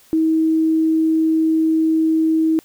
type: tone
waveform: sine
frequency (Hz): 319.6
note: D#4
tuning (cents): +47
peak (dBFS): -13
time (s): 0.13-2.59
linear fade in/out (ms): 0
effects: white hiss -51 dBFS RMS until 2.64 s